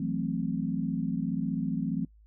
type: chord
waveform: sine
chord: F# half-diminished seventh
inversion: third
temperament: equal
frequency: 164.81 / 185 / 220 / 261.6 Hz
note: E3 / F#3 / A3 / C4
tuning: 0 / 0 / 0 / 0 cents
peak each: -33 dBFS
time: 0-2.05 s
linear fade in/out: 5 ms
effects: noise-tail reverb RT60 0.1 s tail -24 dB re dry + added 53 Hz sine -54 dBFS peak until 2.26 s